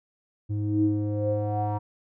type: tone with low-pass filter sweep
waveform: square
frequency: 104.5 Hz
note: G#2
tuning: 11 cents sharp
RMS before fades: -26 dBFS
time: 0.49-1.79 s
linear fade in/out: 20 ms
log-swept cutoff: 220 to 900 Hz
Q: 8.1
effects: none